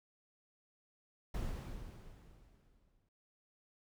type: noise with exponential decay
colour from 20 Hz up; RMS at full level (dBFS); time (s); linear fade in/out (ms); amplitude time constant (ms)
brown; -37; 1.34-3.09; 5; 380
effects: none

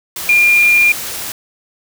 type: tone in noise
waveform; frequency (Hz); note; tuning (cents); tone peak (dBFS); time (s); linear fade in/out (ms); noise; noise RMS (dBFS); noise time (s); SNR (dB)
sine; 2405; D7; +41; -7; 0.29-0.92; 2; white; -24; 0.16-1.32; +14
effects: none

